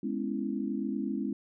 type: chord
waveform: sine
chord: C# minor seventh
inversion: second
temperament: equal with one note detuned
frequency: 207.7 / 249.4 / 277.2 / 329.6 Hz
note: G#3 / B3 / C#4 / E4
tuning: 0 / +17 / 0 / 0 cents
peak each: -34 / -36 / -35 / -37 dBFS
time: 0.03-1.33 s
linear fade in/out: 5 ms
effects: none